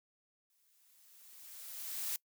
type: noise with exponential growth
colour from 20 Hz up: blue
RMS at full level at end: -36 dBFS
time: 0.5-2.16 s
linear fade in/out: 1 ms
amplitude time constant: 360 ms
effects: noise-tail reverb RT60 0.1 s tail -23 dB re dry